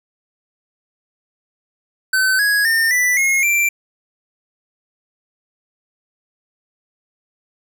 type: tone with pitch steps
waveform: square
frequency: 1526 / 1664.1 / 1814.7 / 1979 / 2158 / 2353 Hz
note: G6 / G#6 / A#6 / B6 / C#7 / D7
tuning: -47 / +3 / -47 / +3 / -47 / +3 cents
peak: -14 dBFS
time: 2.13-3.69 s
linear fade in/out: 5 ms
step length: 260 ms
effects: none